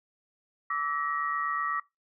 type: tone cluster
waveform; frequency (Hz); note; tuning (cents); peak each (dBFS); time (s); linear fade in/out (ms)
sine; 1155 / 1303 / 1897; D6 / E6 / A#6; -29 / -20 / +30; -30 / -33 / -34; 0.7-1.8; 5
effects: noise-tail reverb RT60 0.2 s tail -21 dB re dry